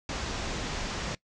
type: low-pass noise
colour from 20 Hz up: pink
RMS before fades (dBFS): -34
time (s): 0.09-1.15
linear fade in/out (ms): 2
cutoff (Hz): 7100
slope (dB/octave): 48
effects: noise-tail reverb RT60 0.1 s tail -21 dB re dry